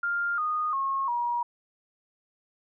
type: tone with pitch steps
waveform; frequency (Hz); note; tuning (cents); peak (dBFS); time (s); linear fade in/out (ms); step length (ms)
sine; 1400 / 1232.9 / 1085.8 / 956.2; F6 / D#6 / C#6 / A#5; +4 / -16 / -36 / +44; -25; 0.03-1.43; 5; 350
effects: none